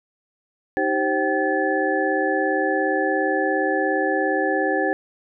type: tone cluster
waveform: sine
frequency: 312.1 / 389.3 / 529 / 769 / 1725 Hz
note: D#4 / G4 / C5 / G5 / A6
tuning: +5 / -12 / +19 / -33 / -35 cents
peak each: -25 dBFS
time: 0.77-4.93 s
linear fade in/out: 0 ms
effects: none